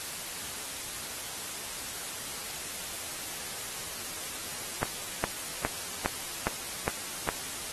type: click train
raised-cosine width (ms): 0.5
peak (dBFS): -11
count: 7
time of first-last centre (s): 4.83-7.289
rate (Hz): 2.44
effects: white hiss -38 dBFS RMS until 7.72 s + AAC 32 kbps